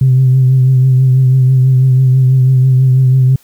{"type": "tone with vibrato", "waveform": "sine", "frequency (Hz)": 130, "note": "C3", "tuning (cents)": -11, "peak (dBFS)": -4, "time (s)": [0.01, 3.36], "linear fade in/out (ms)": 5, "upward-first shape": "triangle", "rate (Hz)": 6.1, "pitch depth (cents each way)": 42, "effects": ["tanh soft clip ceiling -1 dBFS", "white hiss -48 dBFS RMS until 3.43 s"]}